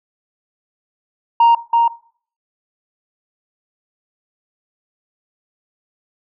sine tone with echo, 932.3 Hz, A#5, in tune, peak -5 dBFS, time 1.4-1.55 s, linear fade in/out 5 ms, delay 330 ms, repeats 1, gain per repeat -4 dB, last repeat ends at 1.88 s, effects noise-tail reverb RT60 0.5 s tail -19 dB re dry + tanh soft clip ceiling -6 dBFS

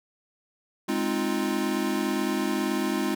square chord, F minor seventh, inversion first, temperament equal, 207.7 / 261.6 / 311.1 / 349.2 Hz, Ab3 / C4 / Eb4 / F4, 0 / 0 / 0 / 0 cents, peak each -31 dBFS, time 0.88-3.15 s, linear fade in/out 10 ms, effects none

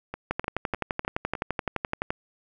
two click trains, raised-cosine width 0.5 ms, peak -18 / -11 dBFS, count 5 / 22, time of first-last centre 0.14-1.352 / 0.31-2.105 s, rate 3.3 / 11.7 Hz, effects none

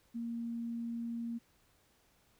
sine tone, 233.1 Hz, A#3, in tune, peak -36 dBFS, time 0.14-1.39 s, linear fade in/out 20 ms, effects pink hiss -70 dBFS RMS until 2.39 s

